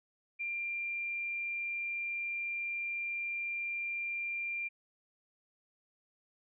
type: tone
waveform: sine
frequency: 2382 Hz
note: D7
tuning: 24 cents sharp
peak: -34 dBFS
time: 0.39-4.69 s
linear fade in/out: 20 ms
effects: none